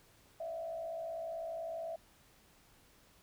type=tone with frequency modulation; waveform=sine; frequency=659.3 Hz; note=E5; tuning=in tune; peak=-38 dBFS; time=0.4-1.96 s; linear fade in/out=5 ms; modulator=55.8 Hz; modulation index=0.68; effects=pink hiss -65 dBFS RMS until 3.22 s